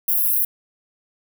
white high-pass noise, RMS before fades -19 dBFS, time 0.08-0.45 s, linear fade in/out 5 ms, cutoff 11000 Hz, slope 48 dB/octave, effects none

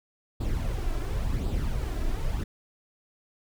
brown noise with flanger, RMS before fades -28 dBFS, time 0.4-2.44 s, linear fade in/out 10 ms, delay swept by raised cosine 0.24 to 3.04 ms, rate 0.93 Hz, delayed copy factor +0.55, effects none

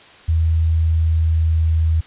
sine tone with pitch glide, 81.1 to 80.54 Hz, E2 to E2, -28 to -40 cents, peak -13 dBFS, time 0.28-2.01 s, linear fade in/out 10 ms, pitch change -12 cents, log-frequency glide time 0.51-1.74 s, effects white hiss -44 dBFS RMS until 2.06 s + resampled to 8000 Hz

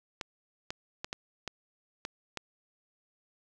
clicks, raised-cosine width 0.2 ms, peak -18 dBFS, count 7, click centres 0.212 / 0.705 / 1.045 / 1.129 / 1.477 / 2.051 / 2.373 s, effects none

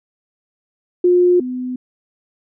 sine tone pair in turn, 356.7 / 252.2 Hz, F4 / B3, +37 / +36 cents, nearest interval tritone, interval 601 cents, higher first, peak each -9 / -21 dBFS, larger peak first, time 1.04-1.4 / 1.4-1.76 s, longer neither, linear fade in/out 5 ms, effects none

